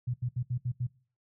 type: tone bursts at uneven times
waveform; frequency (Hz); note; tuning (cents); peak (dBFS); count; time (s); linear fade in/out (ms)
sine; 123.47; B2; 0; -28; 6; 0.07-0.14 / 0.22-0.29 / 0.36-0.43 / 0.5-0.58 / 0.65-0.72 / 0.8-0.87; 10
effects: noise-tail reverb RT60 0.4 s tail -20 dB re dry